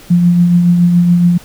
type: tone with tremolo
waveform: sine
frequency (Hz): 174.61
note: F3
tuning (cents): 0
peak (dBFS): -4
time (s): 0.1-1.38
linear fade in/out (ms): 10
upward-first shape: triangle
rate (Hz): 7.1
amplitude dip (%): 40
effects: pink hiss -38 dBFS RMS until 1.44 s